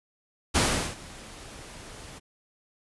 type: noise with ADSR envelope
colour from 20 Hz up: pink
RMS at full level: -21 dBFS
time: 0.54-2.2 s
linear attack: 20 ms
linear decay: 390 ms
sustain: -23 dB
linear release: 26 ms
effects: resampled to 24000 Hz